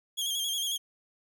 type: tone with vibrato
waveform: sawtooth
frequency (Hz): 3258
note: G#7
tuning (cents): -34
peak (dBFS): -26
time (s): 0.17-0.78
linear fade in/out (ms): 20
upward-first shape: square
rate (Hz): 11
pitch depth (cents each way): 41
effects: none